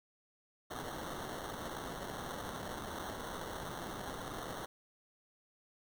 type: noise with sample-and-hold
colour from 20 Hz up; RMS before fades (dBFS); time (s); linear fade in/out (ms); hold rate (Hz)
blue; -43; 0.7-4.66; 10; 2450
effects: none